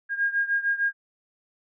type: beating tone pair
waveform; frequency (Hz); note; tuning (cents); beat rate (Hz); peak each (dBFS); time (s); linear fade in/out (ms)
sine; 1620 / 1626.6; G#6 / G#6; -43 / -36; 6.6; -24 / -27; 0.09-0.93; 50
effects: none